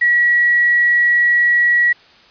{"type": "tone with quantisation", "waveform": "sine", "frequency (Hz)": 1924, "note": "B6", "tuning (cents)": -46, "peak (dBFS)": -10, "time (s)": [0.01, 1.93], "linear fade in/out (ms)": 10, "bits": 6, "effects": ["white hiss -47 dBFS RMS until 2.3 s", "resampled to 11025 Hz"]}